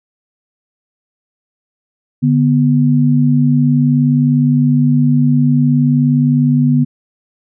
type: tone pair together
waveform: sine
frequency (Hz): 146.1 / 245.6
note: D3 / B3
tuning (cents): -9 / -9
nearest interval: major sixth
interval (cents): 900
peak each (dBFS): -11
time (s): 2.22-6.85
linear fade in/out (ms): 20
effects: none